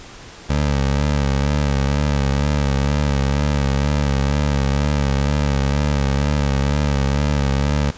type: tone with vibrato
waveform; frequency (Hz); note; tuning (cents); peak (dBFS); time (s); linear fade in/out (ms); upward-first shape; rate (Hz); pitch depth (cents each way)
20% pulse; 70.9; C#2; +40; -11; 0.49-7.91; 10; sine; 2.1; 67
effects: pink hiss -39 dBFS RMS until 7.97 s + resampled to 16000 Hz